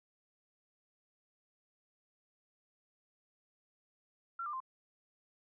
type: tone with pitch steps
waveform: sine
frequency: 1364 / 1194.3 / 1045.7 Hz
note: F6 / D6 / C6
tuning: -41 / +29 / -1 cents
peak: -37 dBFS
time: 4.39-4.603 s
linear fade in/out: 5 ms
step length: 71 ms
effects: none